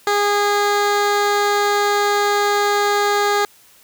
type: tone with notch filter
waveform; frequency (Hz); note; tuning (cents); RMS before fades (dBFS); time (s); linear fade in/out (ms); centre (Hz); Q
15% pulse; 410; G#4; -22; -17; 0.07-3.45; 2; 11000; 1.1
effects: white hiss -50 dBFS RMS until 3.83 s